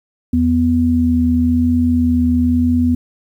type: tone pair together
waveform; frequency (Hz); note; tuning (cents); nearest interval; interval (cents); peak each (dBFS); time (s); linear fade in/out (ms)
sine; 81.97 / 246.9; E2 / B3; -9 / 0; octave + perfect fifth; 1909; -17 / -12; 0.33-2.95; 5
effects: 8-bit